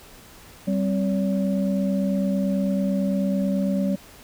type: tone cluster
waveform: sine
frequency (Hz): 194.3 / 263.3 / 569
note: G3 / C4 / C#5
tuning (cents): -15 / +11 / +45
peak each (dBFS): -21 / -28 / -29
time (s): 0.67-3.96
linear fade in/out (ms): 10
effects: pink hiss -47 dBFS RMS until 4.23 s